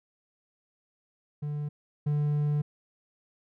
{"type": "tone pair in turn", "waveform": "triangle", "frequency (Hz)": [147.6, 147.6], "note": ["D3", "D3"], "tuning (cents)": [9, 9], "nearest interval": "unison", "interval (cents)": 0, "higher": "neither", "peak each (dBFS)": [-28, -22], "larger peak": "second", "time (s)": [[1.42, 1.69], [2.06, 2.62]], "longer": "second", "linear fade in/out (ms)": 10, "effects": []}